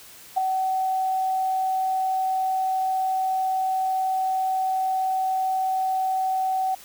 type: tone with ADSR envelope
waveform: sine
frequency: 757 Hz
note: F#5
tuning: 39 cents sharp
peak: -15 dBFS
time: 0.36-6.75 s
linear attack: 19 ms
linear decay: 4 ms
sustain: -6 dB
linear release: 7 ms
effects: white hiss -46 dBFS RMS until 6.84 s